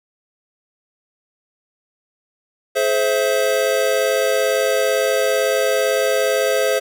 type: chord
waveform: square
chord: Ab augmented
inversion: none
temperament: equal with one note detuned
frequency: 425.5 / 523.3 / 659.3 Hz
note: Ab4 / C5 / E5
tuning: +42 / 0 / 0 cents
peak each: -22 / -19 / -22 dBFS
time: 2.75-6.8 s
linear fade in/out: 20 ms
effects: none